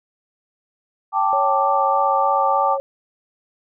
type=chord; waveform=sine; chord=G suspended second; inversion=none; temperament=equal; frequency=784 / 880 / 1174.7 Hz; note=G5 / A5 / D6; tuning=0 / 0 / 0 cents; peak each=-20 dBFS; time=1.12-2.78 s; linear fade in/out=50 ms
type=tone with vibrato; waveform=sine; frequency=554.4 Hz; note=C#5; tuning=in tune; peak=-22 dBFS; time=1.33-2.8 s; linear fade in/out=0 ms; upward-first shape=sine; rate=3.3 Hz; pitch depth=17 cents each way
effects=none